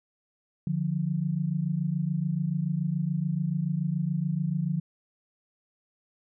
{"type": "tone pair together", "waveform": "sine", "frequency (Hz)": [149.11, 176.1], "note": ["D3", "F3"], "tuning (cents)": [27, 15], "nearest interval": "minor third", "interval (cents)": 288, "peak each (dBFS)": [-28, -28], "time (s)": [0.67, 4.8], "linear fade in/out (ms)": 2, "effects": []}